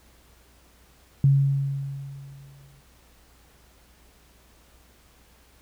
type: tone with exponential decay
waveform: sine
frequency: 138.3 Hz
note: C#3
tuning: 4 cents flat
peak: -13 dBFS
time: 1.24-2.81 s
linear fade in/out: 2 ms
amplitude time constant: 340 ms
effects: added 60 Hz sine -58 dBFS peak until 5.61 s + pink hiss -58 dBFS RMS until 5.61 s